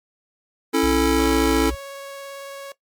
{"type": "chord", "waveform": "square", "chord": "A major", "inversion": "first", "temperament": "just", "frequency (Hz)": [275, 330, 440], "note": ["C#4", "E4", "A4"], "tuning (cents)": [-14, 2, 0], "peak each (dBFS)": -21, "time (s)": [0.73, 1.71], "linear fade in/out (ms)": 20}
{"type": "tone with pitch glide", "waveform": "sine", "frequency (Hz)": [63.1, 61.2], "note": ["B1", "B1"], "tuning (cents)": [38, -15], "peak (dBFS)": -25, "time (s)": [0.83, 1.75], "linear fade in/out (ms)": 5, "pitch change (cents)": -53, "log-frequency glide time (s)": [1.06, 1.58]}
{"type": "tone with vibrato", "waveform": "sawtooth", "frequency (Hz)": 554.4, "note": "C#5", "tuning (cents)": 0, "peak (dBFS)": -29, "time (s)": [1.19, 2.72], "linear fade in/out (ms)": 2, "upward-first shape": "sine", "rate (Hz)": 18, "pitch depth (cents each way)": 9}
{"effects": ["noise-tail reverb RT60 0.1 s tail -17 dB re dry", "MP3 96 kbps"]}